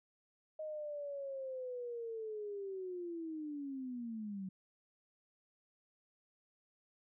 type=linear sweep; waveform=sine; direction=down; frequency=626 to 185 Hz; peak=-40 dBFS; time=0.59-4.49 s; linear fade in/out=5 ms; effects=none